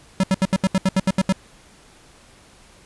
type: tone bursts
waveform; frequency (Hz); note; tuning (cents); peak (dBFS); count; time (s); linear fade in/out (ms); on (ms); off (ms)
square; 190; F#3; +46; -15; 11; 0.2-1.325; 2; 35; 74
effects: pink hiss -50 dBFS RMS until 2.85 s + resampled to 24000 Hz